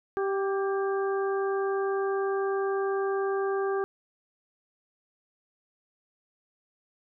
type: harmonic tone with a mistuned harmonic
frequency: 391 Hz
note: G4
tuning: 4 cents flat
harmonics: 1 / 2 / 3 / 4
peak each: -26 / -35 / -36 / -39 dBFS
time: 0.17-3.84 s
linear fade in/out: 0 ms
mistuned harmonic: 4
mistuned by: +33 cents
effects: none